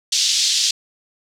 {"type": "band-pass noise", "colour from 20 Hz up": "pink", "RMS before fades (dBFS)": -18, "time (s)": [0.12, 0.71], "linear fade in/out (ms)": 5, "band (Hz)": [3600, 6500], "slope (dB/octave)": 24, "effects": []}